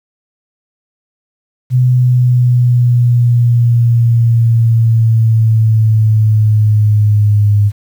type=linear sweep; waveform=sine; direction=down; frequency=126.3 to 102.6 Hz; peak=-6 dBFS; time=1.7-7.72 s; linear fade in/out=50 ms; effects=7-bit